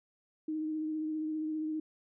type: tone with vibrato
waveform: sine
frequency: 311.1 Hz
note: D#4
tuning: in tune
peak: -32 dBFS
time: 0.48-1.8 s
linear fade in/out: 5 ms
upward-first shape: triangle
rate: 15 Hz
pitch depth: 26 cents each way
effects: none